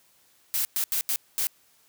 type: noise bursts at uneven times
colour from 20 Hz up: blue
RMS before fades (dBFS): -26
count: 5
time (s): 0.54-0.65 / 0.76-0.84 / 0.92-1.01 / 1.09-1.16 / 1.38-1.47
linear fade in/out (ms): 0
effects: white hiss -62 dBFS RMS until 1.88 s + high-pass 60 Hz 12 dB/octave